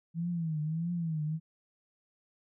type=tone with vibrato; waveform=sine; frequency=162.7 Hz; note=E3; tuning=22 cents flat; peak=-30 dBFS; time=0.14-1.4 s; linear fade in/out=50 ms; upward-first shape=triangle; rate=1.6 Hz; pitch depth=140 cents each way; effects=none